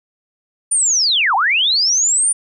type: linear two-way sweep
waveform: sine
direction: down then up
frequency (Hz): 9397 to 740 to 9397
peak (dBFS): -12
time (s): 0.71-2.33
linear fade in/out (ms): 10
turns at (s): 1.35
effects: none